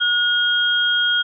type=tone pair together; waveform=sine; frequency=1446 / 3246 Hz; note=F#6 / G#7; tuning=-40 / -40 cents; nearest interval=octave + major second; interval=1400 cents; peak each=-18 dBFS; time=0-1.23 s; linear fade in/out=20 ms; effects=none